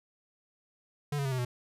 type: tone with pitch steps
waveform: square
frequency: 145.7 / 139.68 / 133.92 / 128.39 / 123.09 Hz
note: D3 / C#3 / C3 / C3 / B2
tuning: -13 / +14 / +41 / -32 / -5 cents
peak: -30 dBFS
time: 1.12-1.45 s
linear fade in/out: 5 ms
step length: 66 ms
effects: resampled to 32000 Hz